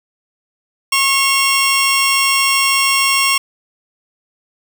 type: tone pair together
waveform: 20% pulse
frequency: 1089.5 / 2753 Hz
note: C#6 / F7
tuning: -30 / -25 cents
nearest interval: octave + major third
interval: 1605 cents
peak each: -10 dBFS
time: 0.92-3.38 s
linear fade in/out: 5 ms
effects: 7-bit